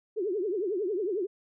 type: tone with vibrato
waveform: sine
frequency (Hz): 390.8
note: G4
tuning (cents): -5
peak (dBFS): -27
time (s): 0.16-1.27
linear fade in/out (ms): 20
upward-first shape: triangle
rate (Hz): 11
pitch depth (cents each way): 260
effects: none